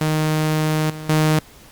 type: tone with level steps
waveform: sawtooth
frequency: 155.2 Hz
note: D#3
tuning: 4 cents flat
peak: -13 / -26 / -10 dBFS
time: 0.01-1.39 s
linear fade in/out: 2 ms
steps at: 0.9 / 1.09 s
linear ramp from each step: 2 ms
effects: pink hiss -46 dBFS RMS until 1.71 s + Opus 48 kbps